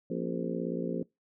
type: harmonic tone with a mistuned harmonic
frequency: 58 Hz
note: A#1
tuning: 8 cents flat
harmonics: 3 / 4 / 5 / 6 / 7 / 8 / 9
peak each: -36 / -37 / -38 / -39 / -39 / -40 / -41 dBFS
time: 0.1-1.03 s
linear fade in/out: 5 ms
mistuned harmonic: 5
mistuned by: -110 cents
effects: noise-tail reverb RT60 0.2 s tail -23 dB re dry

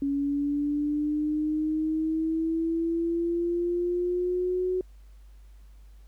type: linear sweep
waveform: sine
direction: up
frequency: 278.8 to 369.3 Hz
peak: -24 dBFS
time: 0.02-4.81 s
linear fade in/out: 2 ms
effects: added 50 Hz sine -47 dBFS peak until 6.07 s + pink hiss -67 dBFS RMS until 6.07 s

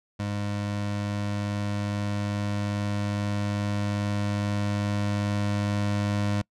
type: tone with level ramp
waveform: 25% pulse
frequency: 102.4 Hz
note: G#2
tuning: 24 cents flat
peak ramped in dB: -24 to -20 dBFS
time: 0.19-6.42 s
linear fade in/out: 10 ms
effects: noise-tail reverb RT60 0.1 s tail -26 dB re dry + low-pass 7000 Hz 12 dB/octave

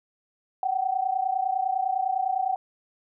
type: tone pair together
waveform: sine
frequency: 743 / 772.9 Hz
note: F#5 / G5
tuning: +7 / -25 cents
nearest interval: minor second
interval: 68 cents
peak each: -26 dBFS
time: 0.63-2.56 s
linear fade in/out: 2 ms
effects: none

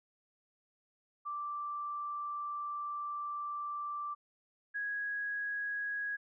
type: tone pair in turn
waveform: sine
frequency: 1173 / 1658.9 Hz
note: D6 / G#6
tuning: -2 / -2 cents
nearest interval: tritone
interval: 600 cents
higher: second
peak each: -36 / -34 dBFS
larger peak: second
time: 1.25-4.15 / 4.74-6.17 s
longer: first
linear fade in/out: 20 ms
effects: none

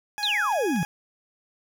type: tone with vibrato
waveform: 20% pulse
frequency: 830.6 Hz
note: G#5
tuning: in tune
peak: -25 dBFS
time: 0.18-0.85 s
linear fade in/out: 0 ms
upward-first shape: sine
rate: 19 Hz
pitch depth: 19 cents each way
type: exponential sweep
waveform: sine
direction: down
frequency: 4301 to 152.5 Hz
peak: -22 dBFS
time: 0.23-0.83 s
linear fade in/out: 0 ms
type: clicks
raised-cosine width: 0.2 ms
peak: -26 dBFS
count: 2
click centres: 0.525 / 0.761 s
effects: none

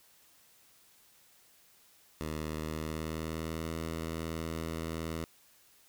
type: tone with pitch glide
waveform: 10% pulse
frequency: 77.78 to 81.32 Hz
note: D#2 to E2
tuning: 0 to -23 cents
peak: -27 dBFS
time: 2.21-5.24 s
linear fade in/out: 0 ms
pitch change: +77 cents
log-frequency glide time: 2.57-3.69 s
effects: white hiss -63 dBFS RMS until 5.88 s

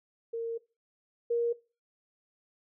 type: tone pair in turn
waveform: sine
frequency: 460 / 470.5 Hz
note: A#4 / A#4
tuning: -23 / +16 cents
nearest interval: unison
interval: 39 cents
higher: second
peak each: -31 / -25 dBFS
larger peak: second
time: 0.33-0.58 / 1.3-1.53 s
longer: first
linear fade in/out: 10 ms
effects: noise-tail reverb RT60 0.3 s tail -20 dB re dry

